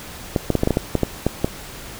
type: clicks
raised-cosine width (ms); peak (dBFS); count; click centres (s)
2; -3; 11; 0.362 / 0.503 / 0.553 / 0.634 / 0.674 / 0.707 / 0.771 / 0.953 / 1.033 / 1.266 / 1.445
effects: pink hiss -36 dBFS RMS until 1.99 s